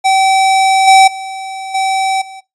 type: tone with level steps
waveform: square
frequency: 769 Hz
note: G5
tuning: 33 cents flat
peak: -8 / -3 / -22 / -12 / -29 dBFS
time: 0.04-2.41 s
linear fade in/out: 20 ms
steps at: 0.87 / 1.07 / 1.74 / 2.21 s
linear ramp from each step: 10 ms
effects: noise-tail reverb RT60 0.2 s tail -20 dB re dry + resampled to 24000 Hz